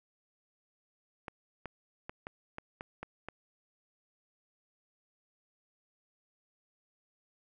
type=clicks; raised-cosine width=0.5 ms; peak=-25 dBFS; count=8; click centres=1.282 / 1.657 / 2.095 / 2.269 / 2.584 / 2.809 / 3.03 / 3.286 s; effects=none